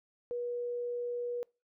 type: tone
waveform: sine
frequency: 483.3 Hz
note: B4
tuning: 38 cents flat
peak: -33 dBFS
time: 0.31-1.43 s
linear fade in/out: 0 ms
effects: noise-tail reverb RT60 0.3 s tail -26 dB re dry